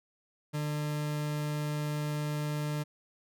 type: tone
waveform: 40% pulse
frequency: 149.3 Hz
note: D3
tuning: 29 cents sharp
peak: -30 dBFS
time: 0.53-2.84 s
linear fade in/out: 20 ms
effects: none